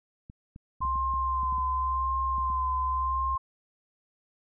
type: clicks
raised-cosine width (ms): 5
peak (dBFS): -32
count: 11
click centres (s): 0.299 / 0.561 / 0.807 / 0.851 / 0.957 / 1.138 / 1.433 / 1.526 / 1.583 / 2.383 / 2.501
type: tone with vibrato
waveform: sine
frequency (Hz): 1043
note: C6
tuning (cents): -6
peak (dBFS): -26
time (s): 0.81-3.38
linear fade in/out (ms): 10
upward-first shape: sine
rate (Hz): 0.9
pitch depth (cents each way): 31
type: tone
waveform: sine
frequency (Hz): 65.2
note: C2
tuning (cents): -5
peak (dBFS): -32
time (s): 0.82-3.36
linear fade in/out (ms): 10
effects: none